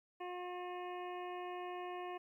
harmonic tone, 358.7 Hz, F4, 46 cents sharp, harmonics 1 / 2 / 3 / 5 / 6 / 7 / 8, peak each -45 / -46 / -49 / -56 / -61 / -58 / -60 dBFS, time 0.2-2.18 s, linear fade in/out 10 ms, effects 13-bit

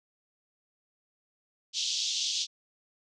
pink band-pass noise, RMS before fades -31 dBFS, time 1.73-2.47 s, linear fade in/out 50 ms, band 3100 to 6600 Hz, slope 48 dB/octave, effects none

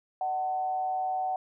sine tone with frequency modulation, 750 Hz, F#5, 23 cents sharp, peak -27 dBFS, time 0.21-1.36 s, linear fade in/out 2 ms, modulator 140 Hz, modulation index 0.4, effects none

